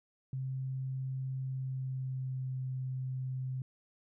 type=tone with pitch glide; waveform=sine; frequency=131.8 to 129.84 Hz; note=C3 to C3; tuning=+13 to -13 cents; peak=-34 dBFS; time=0.33-3.62 s; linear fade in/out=2 ms; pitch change=-26 cents; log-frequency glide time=1.42-2.61 s; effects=none